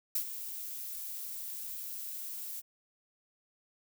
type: noise with ADSR envelope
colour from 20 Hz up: violet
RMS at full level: -30 dBFS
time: 0.15-2.62 s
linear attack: 5 ms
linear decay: 86 ms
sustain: -11 dB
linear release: 30 ms
effects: none